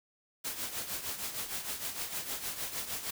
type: noise with tremolo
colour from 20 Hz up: white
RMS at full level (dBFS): -35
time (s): 0.44-3.11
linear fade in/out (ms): 10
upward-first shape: triangle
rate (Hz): 6.5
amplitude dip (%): 70
effects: none